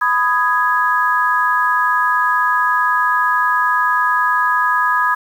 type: chord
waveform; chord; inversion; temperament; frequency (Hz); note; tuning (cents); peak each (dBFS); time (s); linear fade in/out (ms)
sine; G# minor; first; just; 996.7 / 1245.9 / 1661.2; B5 / D#6 / G#6; +16 / +2 / 0; -17; 0.01-5.15; 10
effects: 7-bit